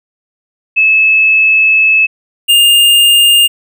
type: tone pair in turn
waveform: sine / square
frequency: 2600 / 2820 Hz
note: E7 / F7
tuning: -24 / +16 cents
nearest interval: minor second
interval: 140 cents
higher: second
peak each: -5 dBFS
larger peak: neither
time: 0.76-2.07 / 2.48-3.48 s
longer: first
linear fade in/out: 20 ms
effects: none